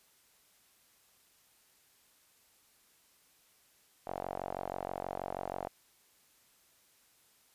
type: tone with band-pass filter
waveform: sawtooth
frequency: 46.25 Hz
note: F#1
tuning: in tune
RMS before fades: -40 dBFS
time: 4.06-5.69 s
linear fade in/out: 20 ms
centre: 710 Hz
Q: 3.6
effects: white hiss -67 dBFS RMS until 7.54 s + resampled to 32000 Hz